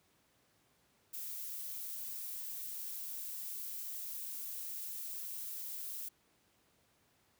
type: noise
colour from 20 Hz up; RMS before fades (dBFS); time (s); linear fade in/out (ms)
violet; -43; 1.13-6.09; 10
effects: pink hiss -72 dBFS RMS until 7.39 s + high-pass 80 Hz 12 dB/octave